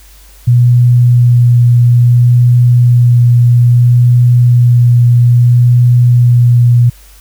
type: tone with vibrato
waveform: sine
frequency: 121.4 Hz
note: B2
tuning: 29 cents flat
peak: -3 dBFS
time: 0.47-6.9 s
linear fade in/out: 10 ms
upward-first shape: sine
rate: 0.6 Hz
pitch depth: 11 cents each way
effects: added 50 Hz sine -37 dBFS peak until 7.2 s + white hiss -42 dBFS RMS until 7.2 s